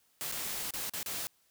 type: noise with dropouts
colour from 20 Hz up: white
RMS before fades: -37 dBFS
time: 0.21-1.27 s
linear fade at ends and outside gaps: 0 ms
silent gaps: 0.315-0.322 / 0.707-0.737 / 0.896-0.936 / 1.029-1.061 s
effects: white hiss -70 dBFS RMS until 1.5 s